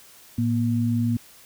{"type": "tone pair together", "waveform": "sine", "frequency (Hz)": [111.9, 237.3], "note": ["A2", "A#3"], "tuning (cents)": [30, 31], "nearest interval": "octave + minor second", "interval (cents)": 1301, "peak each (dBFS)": [-23, -22], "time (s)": [0.38, 1.17], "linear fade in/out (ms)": 5, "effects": ["white hiss -50 dBFS RMS until 1.45 s"]}